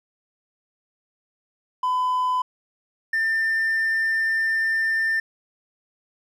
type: tone pair in turn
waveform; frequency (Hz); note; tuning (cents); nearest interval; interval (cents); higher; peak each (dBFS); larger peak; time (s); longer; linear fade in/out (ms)
triangle; 1007 / 1794.3; B5 / A6; +33 / +33; minor seventh; 1000; second; -17 / -17; neither; 1.83-2.42 / 3.13-5.2; second; 5
effects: tanh soft clip ceiling -14 dBFS